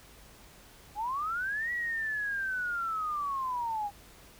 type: linear two-way sweep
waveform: sine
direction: up then down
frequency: 799 to 1943 to 799 Hz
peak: -30 dBFS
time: 0.95-3.91 s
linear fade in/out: 50 ms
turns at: 1.72 s
effects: added 50 Hz sine -59 dBFS peak until 4.39 s + pink hiss -55 dBFS RMS until 4.39 s